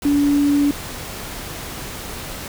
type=tone in noise; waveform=sine; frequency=287 Hz; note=D4; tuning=40 cents flat; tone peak=-13 dBFS; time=0.05-0.71 s; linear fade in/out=2 ms; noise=pink; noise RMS=-31 dBFS; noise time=0.02-2.48 s; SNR=+15 dB; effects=none